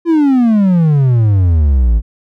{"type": "exponential sweep", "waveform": "triangle", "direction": "down", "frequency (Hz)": [345.1, 51.91], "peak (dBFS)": -5, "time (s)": [0.05, 2.02], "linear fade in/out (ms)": 50, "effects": []}